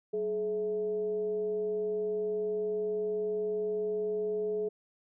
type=tone with frequency modulation; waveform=sine; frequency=423.8 Hz; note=G#4; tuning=35 cents sharp; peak=-29 dBFS; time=0.13-4.69 s; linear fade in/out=10 ms; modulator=234 Hz; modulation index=0.34; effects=none